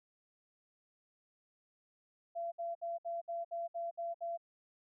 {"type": "tone bursts", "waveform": "sine", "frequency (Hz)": 680, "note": "F5", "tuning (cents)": -46, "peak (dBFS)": -36, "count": 9, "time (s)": [2.35, 4.376], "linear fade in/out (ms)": 20, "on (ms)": 170, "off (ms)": 62, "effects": []}